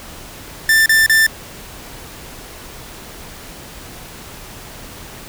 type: tone bursts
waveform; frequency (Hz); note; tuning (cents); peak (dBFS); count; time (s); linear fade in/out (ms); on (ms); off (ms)
45% pulse; 1778; A6; +18; -9; 3; 0.69-1.266; 2; 170; 33
effects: pink hiss -35 dBFS RMS until 5.28 s